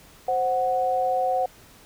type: tone pair together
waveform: sine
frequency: 523.3 / 740 Hz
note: C5 / F#5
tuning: 0 / 0 cents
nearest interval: tritone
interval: 600 cents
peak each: -25 / -22 dBFS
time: 0.28-1.46 s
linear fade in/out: 5 ms
effects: pink hiss -51 dBFS RMS until 1.85 s